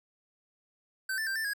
square tone with pitch steps, 1543 / 1765 / 1575 / 1775 / 1652 Hz, G6 / A6 / G6 / A6 / G#6, -28 / +5 / +8 / +15 / -10 cents, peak -31 dBFS, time 1.09-1.535 s, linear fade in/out 5 ms, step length 89 ms, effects none

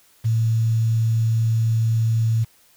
sine tone with quantisation, 113 Hz, A2, 47 cents sharp, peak -16 dBFS, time 0.24-2.45 s, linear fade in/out 20 ms, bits 7, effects white hiss -56 dBFS RMS until 2.76 s

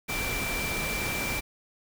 sine tone in noise, 2348 Hz, D7, 1 cent flat, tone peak -32 dBFS, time 0.08-1.41 s, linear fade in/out 20 ms, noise pink, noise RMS -32 dBFS, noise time 0.08-1.41 s, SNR -3 dB, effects none

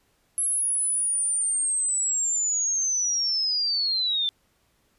sine linear sweep, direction down, 10930 to 3520 Hz, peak -22 dBFS, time 0.38-4.29 s, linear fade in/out 0 ms, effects pink hiss -67 dBFS RMS until 4.98 s + resampled to 32000 Hz

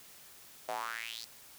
square tone with high-pass filter sweep, 57.1 Hz, A#1, 35 cents flat, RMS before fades -40 dBFS, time 0.68-1.25 s, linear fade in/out 10 ms, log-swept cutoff 620 to 5000 Hz, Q 4.7, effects white hiss -55 dBFS RMS until 1.58 s

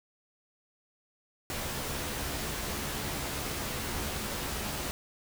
pink noise with comb filter, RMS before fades -35 dBFS, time 1.5-4.91 s, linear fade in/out 0 ms, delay 14 ms, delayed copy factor +0.5, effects none

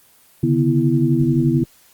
sine tone cluster, 136.1 / 147.6 / 246.8 / 331.1 Hz, C#3 / D3 / B3 / E4, -31 / +9 / -1 / +8 cents, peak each -19 dBFS, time 0.43-1.64 s, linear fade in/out 5 ms, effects white hiss -52 dBFS RMS until 1.93 s + Opus 24 kbps

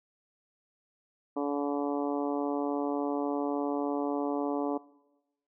harmonic tone, 143.5 Hz, D3, 40 cents flat, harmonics 2 / 3 / 4 / 5 / 6 / 7 / 8, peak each -31 / -35 / -37 / -39 / -41 / -42 / -43 dBFS, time 1.36-4.78 s, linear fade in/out 10 ms, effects noise-tail reverb RT60 1.0 s tail -21 dB re dry

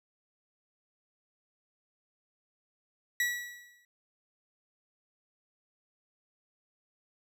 40% pulse tone with exponential decay, 1937 Hz, B6, 34 cents flat, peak -24 dBFS, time 3.2-3.85 s, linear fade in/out 2 ms, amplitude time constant 140 ms, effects none

